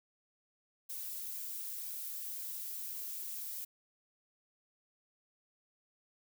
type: noise with flanger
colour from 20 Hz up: violet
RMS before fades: -42 dBFS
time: 0.89-3.65 s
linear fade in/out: 10 ms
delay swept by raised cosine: 1.2 to 4.9 ms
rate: 2 Hz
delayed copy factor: +0.5
effects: none

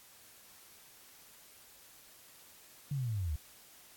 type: linear sweep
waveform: sine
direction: down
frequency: 146.83 to 69 Hz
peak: -32 dBFS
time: 2.91-3.36 s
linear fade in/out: 5 ms
effects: white hiss -58 dBFS RMS until 3.96 s + AAC 64 kbps

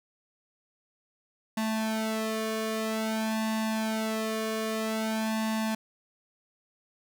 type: tone with flanger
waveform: sawtooth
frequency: 220 Hz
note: A3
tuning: in tune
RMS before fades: -30 dBFS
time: 1.57-5.75 s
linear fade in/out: 5 ms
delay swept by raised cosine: 1.1 to 1.74 ms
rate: 0.51 Hz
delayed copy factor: +1
effects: none

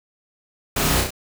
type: noise with echo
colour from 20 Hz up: pink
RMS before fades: -22 dBFS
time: 0.76-1.01 s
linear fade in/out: 5 ms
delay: 32 ms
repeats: 3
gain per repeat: -3 dB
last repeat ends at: 1.106 s
effects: none

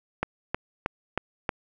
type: click train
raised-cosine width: 0.5 ms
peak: -10 dBFS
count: 5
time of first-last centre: 0.23-1.492 s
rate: 3.17 Hz
effects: none

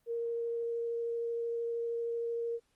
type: tone with vibrato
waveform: sine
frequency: 466.2 Hz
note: A#4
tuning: in tune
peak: -32 dBFS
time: 0.06-2.6 s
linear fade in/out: 50 ms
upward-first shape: triangle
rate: 13 Hz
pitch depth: 8 cents each way
effects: pink hiss -75 dBFS RMS until 2.75 s + Opus 24 kbps

